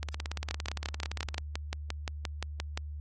two click trains, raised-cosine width 0.2 ms, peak -19 / -16 dBFS, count 24 / 14, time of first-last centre 0.03-1.344 / 0.51-2.775 s, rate 17.5 / 5.74 Hz, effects added 74 Hz sine -37 dBFS peak until 3 s + AAC 32 kbps

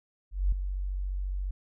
sine tone with ADSR envelope, 47.17 Hz, F#1, 34 cents sharp, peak -20 dBFS, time 0.31-1.51 s, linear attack 210 ms, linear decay 5 ms, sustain -9 dB, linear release 4 ms, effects none

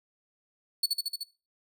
40% pulse tone with echo, 4435 Hz, C#8, in tune, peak -21 dBFS, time 0.83-0.86 s, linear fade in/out 5 ms, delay 75 ms, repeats 5, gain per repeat -2 dB, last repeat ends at 1.235 s, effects noise-tail reverb RT60 0.3 s tail -18 dB re dry

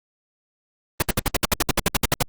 pink noise bursts, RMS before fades -18 dBFS, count 15, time 1-2.226 s, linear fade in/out 2 ms, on 22 ms, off 64 ms, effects Opus 24 kbps

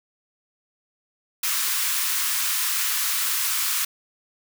white high-pass noise, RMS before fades -24 dBFS, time 1.43-3.85 s, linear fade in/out 5 ms, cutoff 1000 Hz, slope 48 dB/octave, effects none

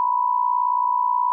sine tone with amplitude modulation, 985 Hz, B5, 5 cents flat, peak -14 dBFS, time 0-1.32 s, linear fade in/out 0 ms, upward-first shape sine, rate 58.6 Hz, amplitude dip 75%, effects none

